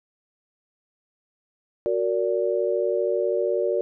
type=chord; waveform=sine; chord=Gb augmented; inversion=none; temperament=just; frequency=370 / 462.5 / 578.1 Hz; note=Gb4 / Bb4 / D5; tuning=0 / -14 / -27 cents; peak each=-25 dBFS; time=1.86-3.81 s; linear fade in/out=0 ms; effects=none